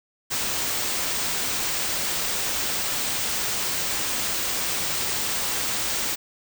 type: band-stop noise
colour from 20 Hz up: white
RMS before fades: -26 dBFS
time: 0.3-6.16 s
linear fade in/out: 20 ms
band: 9600 to 14000 Hz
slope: 96 dB/octave
effects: none